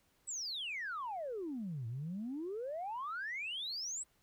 sine exponential two-way sweep, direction down then up, 8130 to 110 to 8130 Hz, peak -37 dBFS, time 0.27-4.04 s, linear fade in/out 20 ms, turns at 1.87 s, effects tanh soft clip ceiling -34 dBFS + pink hiss -73 dBFS RMS until 4.22 s

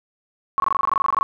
sine tone bursts, 1100 Hz, C#6, 14 cents flat, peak -15 dBFS, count 16, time 0.58-1.23 s, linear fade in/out 0 ms, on 20 ms, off 22 ms, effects none

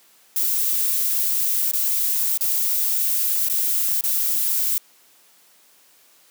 violet noise with dropouts, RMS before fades -21 dBFS, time 0.36-4.78 s, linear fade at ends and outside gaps 1 ms, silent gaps 1.714-1.734 / 2.375-2.409 / 3.486-3.498 / 4.01-4.038 s, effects white hiss -55 dBFS RMS until 6.3 s + high-pass 200 Hz 12 dB/octave

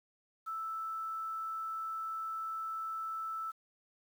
sine tone with quantisation, 1318.5 Hz, E6, in tune, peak -36 dBFS, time 0.46-3.52 s, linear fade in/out 20 ms, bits 10, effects none

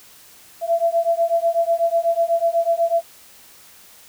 sine beating tone pair, 669 / 677.1 Hz, E5 / E5, +25 / +46 cents, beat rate 8.1 Hz, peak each -19 dBFS, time 0.61-3.03 s, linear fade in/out 50 ms, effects white hiss -47 dBFS RMS until 4.08 s

